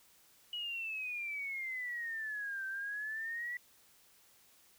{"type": "exponential two-way sweep", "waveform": "sine", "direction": "down then up", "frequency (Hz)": [2933, 1550, 1964], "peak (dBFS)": -37, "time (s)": [0.53, 3.57], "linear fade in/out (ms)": 2, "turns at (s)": 2.66, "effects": ["white hiss -65 dBFS RMS until 4.78 s"]}